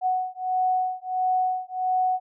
sine beating tone pair, 740 / 741.5 Hz, F#5 / F#5, 0 / +4 cents, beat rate 1.5 Hz, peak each -25 dBFS, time 0.01-2.2 s, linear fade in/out 50 ms, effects none

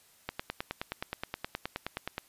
click train, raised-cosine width 0.3 ms, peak -17 dBFS, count 19, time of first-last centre 0.29-2.181 s, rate 9.52 Hz, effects white hiss -62 dBFS RMS until 2.28 s + resampled to 32000 Hz

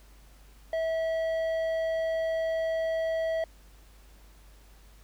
square tone with low-pass filter, 650 Hz, E5, 24 cents flat, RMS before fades -29 dBFS, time 0.73-3.44 s, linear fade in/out 2 ms, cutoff 2100 Hz, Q 0.53, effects added 50 Hz sine -52 dBFS peak until 5.03 s + pink hiss -60 dBFS RMS until 5.03 s

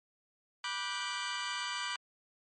20% pulse chord, G major seventh, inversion first, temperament just, 980 / 1176 / 1470 / 1568 Hz, B5 / D6 / F#6 / G6, -14 / +2 / -12 / 0 cents, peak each -35 / -35 / -38 / -37 dBFS, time 0.64-1.96 s, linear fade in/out 2 ms, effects MP3 32 kbps

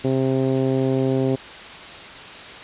10% pulse tone with low-pass filter, 132.3 Hz, C3, 20 cents sharp, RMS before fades -20 dBFS, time 0.04-1.36 s, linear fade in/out 10 ms, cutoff 420 Hz, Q 1.2, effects white hiss -37 dBFS RMS until 2.63 s + resampled to 8000 Hz

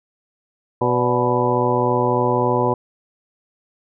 harmonic tone with a mistuned harmonic, 123.47 Hz, B2, in tune, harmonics 1 / 2 / 3 / 4 / 5 / 6 / 7 / 8, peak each -24 / -25 / -22 / -22 / -25 / -29 / -24 / -22 dBFS, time 0.81-2.74 s, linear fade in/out 5 ms, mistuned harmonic 5, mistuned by -82 cents, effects none

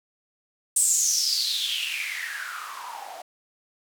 blue noise with band-pass filter sweep, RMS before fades -27 dBFS, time 0.76-3.22 s, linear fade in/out 5 ms, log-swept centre 8600 to 670 Hz, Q 8.4, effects none

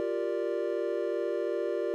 triangle chord, G minor seventh, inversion third, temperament equal, 349.2 / 392 / 466.2 / 587.3 Hz, F4 / G4 / Bb4 / D5, 0 / 0 / 0 / 0 cents, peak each -32 dBFS, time 0-1.94 s, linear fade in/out 0 ms, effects none

